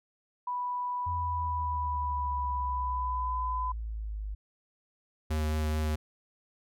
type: tone with pitch glide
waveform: sine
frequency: 986 to 1008.5 Hz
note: B5 to B5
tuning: -3 to +36 cents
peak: -30 dBFS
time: 0.47-3.72 s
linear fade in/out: 5 ms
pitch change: +39 cents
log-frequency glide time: 2.5-3.38 s
type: exponential sweep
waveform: sine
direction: down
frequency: 86.6 to 50.6 Hz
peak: -33 dBFS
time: 1.06-4.35 s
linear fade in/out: 10 ms
type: tone with vibrato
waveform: square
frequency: 77.2 Hz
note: D#2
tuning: 13 cents flat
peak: -28 dBFS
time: 5.3-5.96 s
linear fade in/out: 10 ms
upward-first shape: sine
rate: 4.6 Hz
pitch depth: 10 cents each way
effects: none